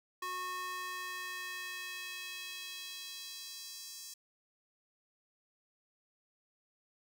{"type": "tone with high-pass filter sweep", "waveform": "square", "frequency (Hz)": 365.2, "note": "F#4", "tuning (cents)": -23, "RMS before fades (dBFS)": -43, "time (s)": [0.22, 4.14], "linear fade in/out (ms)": 5, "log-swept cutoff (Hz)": [980, 5900], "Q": 1.7, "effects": []}